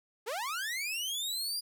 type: linear sweep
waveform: sawtooth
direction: up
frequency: 390 to 4900 Hz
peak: -30 dBFS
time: 0.26-1.61 s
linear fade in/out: 20 ms
effects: none